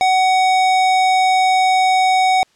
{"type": "tone", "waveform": "square", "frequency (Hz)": 750, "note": "F#5", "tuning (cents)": 23, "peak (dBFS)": -12, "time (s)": [0.01, 2.43], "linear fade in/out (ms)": 0, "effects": ["white hiss -57 dBFS RMS until 2.55 s", "low-pass 6000 Hz 12 dB/octave"]}